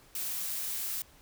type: noise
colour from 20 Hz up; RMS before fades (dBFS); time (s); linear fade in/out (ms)
blue; -35; 0.15-1.02; 2
effects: pink hiss -59 dBFS RMS until 1.21 s